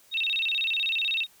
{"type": "tone with vibrato", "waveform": "sine", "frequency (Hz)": 3158, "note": "G7", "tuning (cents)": 12, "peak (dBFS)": -24, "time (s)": [0.11, 1.27], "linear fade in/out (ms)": 50, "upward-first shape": "square", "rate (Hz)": 16, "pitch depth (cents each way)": 290, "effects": ["white hiss -58 dBFS RMS until 1.4 s"]}